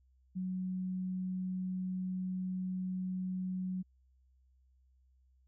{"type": "tone", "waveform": "sine", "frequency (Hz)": 185, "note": "F#3", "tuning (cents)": 0, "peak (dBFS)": -34, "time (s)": [0.35, 3.83], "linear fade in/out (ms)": 20, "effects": ["added 64 Hz sine -65 dBFS peak until 5.47 s"]}